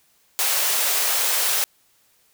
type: high-pass noise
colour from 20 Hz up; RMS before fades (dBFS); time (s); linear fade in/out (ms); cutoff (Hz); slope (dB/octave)
white; -21; 0.39-1.64; 0; 470; 24
effects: white hiss -61 dBFS RMS until 2.33 s